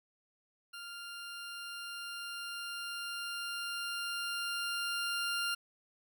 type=tone with level ramp; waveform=20% pulse; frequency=1396.9 Hz; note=F6; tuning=in tune; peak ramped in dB=-39 to -27 dBFS; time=0.73-5.55 s; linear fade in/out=10 ms; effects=none